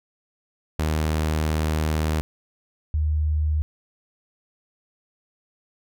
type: tone pair in turn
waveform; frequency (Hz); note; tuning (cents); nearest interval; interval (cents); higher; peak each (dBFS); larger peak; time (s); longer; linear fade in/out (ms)
sawtooth / sine; 77.78 / 76.4; D#2 / D#2; 0 / -31; unison; 31; first; -17 / -19; first; 0.79-2.21 / 2.94-3.62; first; 0
effects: none